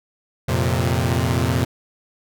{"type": "chord", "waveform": "sawtooth", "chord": "F suspended fourth", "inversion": "none", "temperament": "equal with one note detuned", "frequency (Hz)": [87.31, 115.14, 130.81], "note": ["F2", "Bb2", "C3"], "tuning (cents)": [0, -21, 0], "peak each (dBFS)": -18, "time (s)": [0.48, 1.65], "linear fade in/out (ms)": 10, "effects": []}